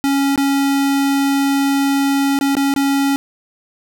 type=tone with dropouts; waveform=square; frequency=277.2 Hz; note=C#4; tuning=in tune; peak=-14 dBFS; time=0.04-3.16 s; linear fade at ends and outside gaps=0 ms; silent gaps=0.359-0.377 / 2.389-2.411 / 2.552-2.568 / 2.739-2.762 s; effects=none

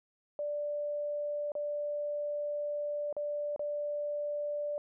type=tone with dropouts; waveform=sine; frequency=587.3 Hz; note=D5; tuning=in tune; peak=-32 dBFS; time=0.39-4.78 s; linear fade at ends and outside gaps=1 ms; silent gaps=1.519-1.552 / 3.127-3.166 / 3.562-3.594 s; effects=none

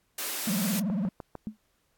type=high-pass noise; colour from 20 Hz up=white; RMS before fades=-33 dBFS; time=0.18-0.8 s; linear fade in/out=5 ms; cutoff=260 Hz; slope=24 dB/octave
type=tone with vibrato; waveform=triangle; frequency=198.2 Hz; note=G3; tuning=19 cents sharp; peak=-24 dBFS; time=0.47-1.09 s; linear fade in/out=5 ms; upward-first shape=triangle; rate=18 Hz; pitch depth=290 cents each way
type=click train; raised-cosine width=1 ms; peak=-24 dBFS; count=4; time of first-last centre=0.9-1.353 s; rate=6.62 Hz
type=tone with exponential decay; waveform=sine; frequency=214.6 Hz; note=A3; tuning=43 cents flat; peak=-27 dBFS; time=1.47-1.57 s; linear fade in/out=0 ms; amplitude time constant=21 ms
effects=pink hiss -72 dBFS RMS until 1.97 s + AAC 64 kbps

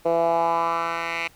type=tone with band-pass filter sweep; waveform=10% pulse; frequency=167.3 Hz; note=E3; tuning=26 cents sharp; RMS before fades=-23 dBFS; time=0.05-1.28 s; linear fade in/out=10 ms; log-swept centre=540 to 2300 Hz; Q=3; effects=pink hiss -54 dBFS RMS until 1.35 s

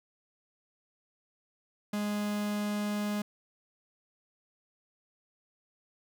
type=tone; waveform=45% pulse; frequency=207.7 Hz; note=G#3; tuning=in tune; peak=-30 dBFS; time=1.93-3.22 s; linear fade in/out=5 ms; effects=none

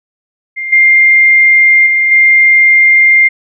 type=tone with level steps; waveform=sine; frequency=2107 Hz; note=C7; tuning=12 cents sharp; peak=-16 / -3 / -7 / -3 dBFS; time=0.56-3.29 s; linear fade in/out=20 ms; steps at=0.72 / 1.86 / 2.11 s; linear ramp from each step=10 ms; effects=none

